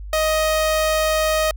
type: tone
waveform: sawtooth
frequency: 626 Hz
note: D#5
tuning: 10 cents sharp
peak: -13 dBFS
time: 0.13-1.51 s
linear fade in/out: 2 ms
effects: added 50 Hz sine -30 dBFS peak until 1.56 s